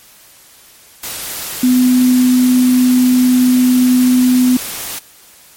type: tone in noise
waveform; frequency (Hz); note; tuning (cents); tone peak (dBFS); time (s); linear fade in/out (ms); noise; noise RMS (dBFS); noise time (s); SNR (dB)
sine; 251.6; B3; +32; -7; 1.63-4.57; 5; white; -24; 1.03-4.99; +14
effects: white hiss -43 dBFS RMS until 5.56 s + MP3 64 kbps